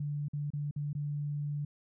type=tone with dropouts; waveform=sine; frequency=146.1 Hz; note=D3; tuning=9 cents flat; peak=-32 dBFS; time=0-1.65 s; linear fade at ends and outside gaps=5 ms; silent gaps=0.284-0.333 / 0.504-0.534 / 0.711-0.761 / 0.931-0.95 s; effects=none